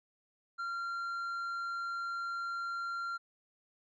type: tone with tanh clipping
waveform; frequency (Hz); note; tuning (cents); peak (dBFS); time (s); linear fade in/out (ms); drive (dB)
sine; 1380; F6; -21; -36; 0.58-3.18; 20; 5
effects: none